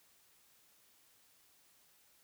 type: silence
effects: white hiss -68 dBFS RMS until 2.23 s